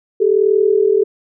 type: tone pair together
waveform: sine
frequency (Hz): 392 / 433.2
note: G4 / A4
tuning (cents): 0 / -27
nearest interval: major second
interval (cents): 173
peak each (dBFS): -13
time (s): 0.2-1.04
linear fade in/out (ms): 10
effects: none